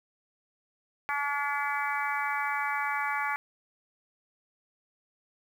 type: harmonic tone with a mistuned harmonic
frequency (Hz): 285.8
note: D4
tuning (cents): -47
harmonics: 3 / 4 / 5 / 6 / 7 / 8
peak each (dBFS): -33 / -34 / -35 / -36 / -36 / -37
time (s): 1.09-3.36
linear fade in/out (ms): 0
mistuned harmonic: 7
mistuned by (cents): +20
effects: 9-bit